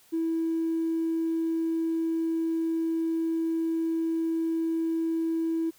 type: tone with tanh clipping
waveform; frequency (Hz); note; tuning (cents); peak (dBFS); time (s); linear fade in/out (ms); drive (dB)
triangle; 327.3; E4; -12; -24; 0.12-5.71; 20; 1
effects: white hiss -59 dBFS RMS until 5.78 s